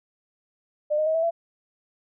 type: tone with pitch steps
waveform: sine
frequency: 600 / 617.2 / 634.9 / 653.2 / 671.9 Hz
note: D5 / D#5 / D#5 / E5 / E5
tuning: +37 / -14 / +35 / -16 / +33 cents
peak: -20 dBFS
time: 0.9-1.31 s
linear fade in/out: 20 ms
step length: 82 ms
effects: none